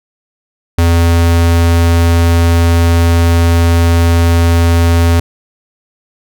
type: tone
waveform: square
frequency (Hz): 84.5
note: E2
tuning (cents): +43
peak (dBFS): -7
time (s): 0.78-5.2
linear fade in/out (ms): 5
effects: none